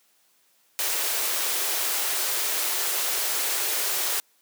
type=high-pass noise; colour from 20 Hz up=white; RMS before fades=-26 dBFS; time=0.79-4.2 s; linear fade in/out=0 ms; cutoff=330 Hz; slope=48 dB/octave; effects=white hiss -64 dBFS RMS until 4.41 s + high-pass 200 Hz 12 dB/octave